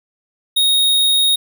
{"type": "tone", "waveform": "square", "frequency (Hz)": 3739, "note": "A#7", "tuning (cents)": 4, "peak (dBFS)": -12, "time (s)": [0.56, 1.36], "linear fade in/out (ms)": 10, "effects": []}